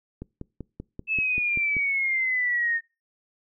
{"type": "click train", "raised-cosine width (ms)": 3, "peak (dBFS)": -22, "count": 9, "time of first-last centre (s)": [0.22, 1.767], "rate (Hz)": 5.17}
{"type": "exponential sweep", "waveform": "sine", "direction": "down", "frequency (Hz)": [2632, 1831], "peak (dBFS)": -22, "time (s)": [1.07, 2.81], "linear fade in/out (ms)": 50}
{"effects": ["noise-tail reverb RT60 0.3 s tail -25 dB re dry"]}